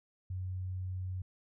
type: tone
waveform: sine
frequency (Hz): 92.5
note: F#2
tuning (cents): 0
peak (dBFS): -35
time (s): 0.3-1.22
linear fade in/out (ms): 5
effects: none